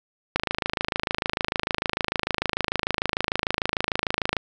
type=click train; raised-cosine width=0.3 ms; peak=-6 dBFS; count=108; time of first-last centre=0.36-4.367 s; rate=26.7 Hz; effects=none